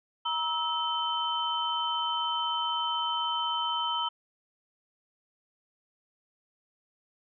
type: tone cluster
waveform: sine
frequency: 949 / 1299 / 3072 Hz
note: A#5 / E6 / G7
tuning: +31 / -26 / -36 cents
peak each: -31 / -33 / -31 dBFS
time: 0.25-4.09 s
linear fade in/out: 10 ms
effects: none